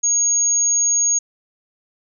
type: tone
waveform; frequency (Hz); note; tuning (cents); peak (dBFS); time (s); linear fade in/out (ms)
sine; 6600; G#8; -12; -14; 0.03-1.19; 10
effects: none